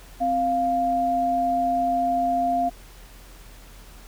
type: tone pair together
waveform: sine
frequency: 261.6 / 698.5 Hz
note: C4 / F5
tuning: 0 / 0 cents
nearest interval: octave + perfect fourth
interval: 1700 cents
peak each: -28 / -20 dBFS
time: 0.2-2.7 s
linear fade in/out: 20 ms
effects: added 42 Hz sine -44 dBFS peak until 4.07 s + pink hiss -49 dBFS RMS until 4.07 s